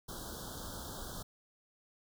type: band-stop noise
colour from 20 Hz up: pink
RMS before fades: -44 dBFS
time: 0.08-1.23 s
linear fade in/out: 10 ms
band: 1600 to 3200 Hz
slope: 96 dB/octave
effects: none